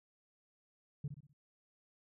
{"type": "tone with echo", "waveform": "sine", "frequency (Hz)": 143.8, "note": "D3", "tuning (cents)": -36, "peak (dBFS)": -34, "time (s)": [1.04, 1.08], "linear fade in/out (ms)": 5, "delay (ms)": 63, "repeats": 4, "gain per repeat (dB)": -8, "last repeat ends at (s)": 1.332, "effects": ["tanh soft clip ceiling -34 dBFS"]}